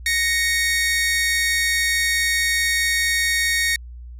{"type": "tone pair together", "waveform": "sawtooth", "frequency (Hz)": [1864.7, 2221], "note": ["A#6", "C#7"], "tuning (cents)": [0, 3], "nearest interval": "minor third", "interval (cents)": 303, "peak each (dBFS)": [-16, -19], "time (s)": [0.06, 3.76], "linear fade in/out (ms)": 2, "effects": ["added 60 Hz sine -34 dBFS peak until 4.19 s", "resampled to 32000 Hz"]}